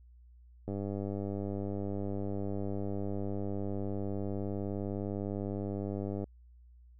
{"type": "click train", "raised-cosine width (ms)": 2, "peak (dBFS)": -24, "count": 556, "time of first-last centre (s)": [0.68, 6.241], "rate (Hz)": 99.8, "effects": ["added 60 Hz sine -54 dBFS peak until 6.99 s"]}